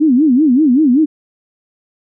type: tone with vibrato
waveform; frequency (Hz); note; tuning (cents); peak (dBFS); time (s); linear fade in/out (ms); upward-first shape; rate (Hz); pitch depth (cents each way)
sine; 277.2; C#4; 0; -7; 0-1.06; 20; sine; 5.2; 250
effects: none